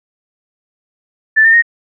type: tone with pitch steps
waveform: sine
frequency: 1760 / 1810.5 / 1862.5 Hz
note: A6 / A6 / A#6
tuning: 0 / +49 / -2 cents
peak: -5 dBFS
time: 1.36-1.624 s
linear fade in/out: 20 ms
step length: 88 ms
effects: none